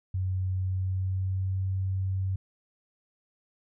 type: tone with pitch glide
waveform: sine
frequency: 93.3 to 95.04 Hz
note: F#2 to F#2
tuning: +15 to +47 cents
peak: -26 dBFS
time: 0.14-2.36 s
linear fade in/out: 5 ms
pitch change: +32 cents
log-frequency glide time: 0.56-1.65 s
effects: none